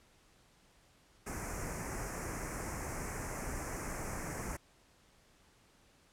pink band-stop noise, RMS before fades -40 dBFS, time 1.26-4.57 s, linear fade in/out 10 ms, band 2300 to 5700 Hz, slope 48 dB/octave, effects pink hiss -66 dBFS RMS until 6.12 s + low-pass 10000 Hz 12 dB/octave

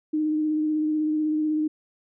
sine tone with vibrato, 307.4 Hz, D#4, 21 cents flat, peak -21 dBFS, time 0.13-1.68 s, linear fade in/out 10 ms, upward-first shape sine, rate 16 Hz, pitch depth 19 cents each way, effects none

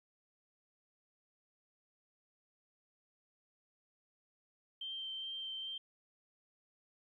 sine tone with vibrato, 3136 Hz, G7, in tune, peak -40 dBFS, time 4.81-5.78 s, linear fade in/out 5 ms, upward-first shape sine, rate 2.4 Hz, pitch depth 10 cents each way, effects 13-bit

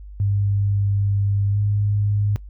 sine tone with pitch glide, 100.3 to 102.76 Hz, G2 to G#2, +40 to -18 cents, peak -17 dBFS, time 0.2-2.36 s, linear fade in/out 0 ms, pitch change +42 cents, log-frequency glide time 1.5-1.59 s, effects noise-tail reverb RT60 0.1 s tail -20 dB re dry + added 50 Hz sine -35 dBFS peak until 2.49 s

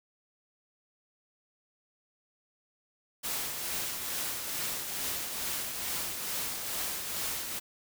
white noise with tremolo, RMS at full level -33 dBFS, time 3.23-7.6 s, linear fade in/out 20 ms, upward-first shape triangle, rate 2.3 Hz, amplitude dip 45%, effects none

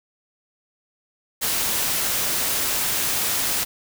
white noise, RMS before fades -23 dBFS, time 1.41-3.65 s, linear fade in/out 20 ms, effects none

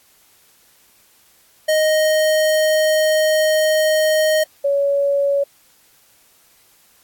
square / sine tone pair in turn, 622.3 / 562.3 Hz, D#5 / C#5, 0 / +25 cents, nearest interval major second, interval 175 cents, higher first, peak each -14 dBFS, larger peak neither, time 1.68-4.44 / 4.64-5.44 s, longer first, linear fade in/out 10 ms, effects white hiss -54 dBFS RMS until 7.03 s + AAC 64 kbps

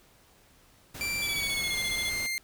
pink noise, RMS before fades -41 dBFS, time 0.94-2.27 s, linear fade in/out 10 ms
sawtooth tone with pitch glide, 2349 to 2105 Hz, D7 to C7, 0 to +10 cents, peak -26 dBFS, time 1.01-2.38 s, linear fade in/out 0 ms, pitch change -190 cents, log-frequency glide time 1.21-1.79 s
square tone bursts, 3400 Hz, G#7, 40 cents sharp, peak -33 dBFS, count 13, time 1.22-2.096 s, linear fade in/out 5 ms, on 48 ms, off 21 ms
effects pink hiss -60 dBFS RMS until 2.43 s

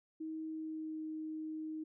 sine tone with pitch glide, 316.9 to 313.1 Hz, D#4 to D#4, +32 to +11 cents, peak -39 dBFS, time 0.2-1.84 s, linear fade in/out 10 ms, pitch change -21 cents, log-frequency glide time 0.44-1.03 s, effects none

